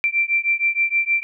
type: beating tone pair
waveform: sine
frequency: 2349 / 2355.4 Hz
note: D7 / D7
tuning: 0 / +4 cents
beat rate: 6.4 Hz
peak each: -20 dBFS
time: 0.04-1.23 s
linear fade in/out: 0 ms
effects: none